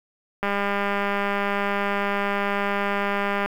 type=click train; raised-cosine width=0.5 ms; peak=-10 dBFS; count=610; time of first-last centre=0.43-3.46 s; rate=201 Hz; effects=7-bit